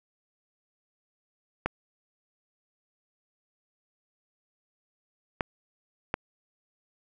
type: clicks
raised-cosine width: 0.5 ms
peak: -11 dBFS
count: 3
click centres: 1.66 / 5.408 / 6.141 s
effects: none